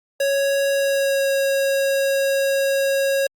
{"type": "tone with pitch glide", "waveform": "square", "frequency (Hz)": [554.4, 547.7], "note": ["C#5", "C#5"], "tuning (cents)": [0, -21], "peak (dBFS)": -18, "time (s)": [0.2, 3.27], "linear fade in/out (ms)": 5, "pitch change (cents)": -21, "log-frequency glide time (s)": [0.7, 1.31], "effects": ["Opus 48 kbps"]}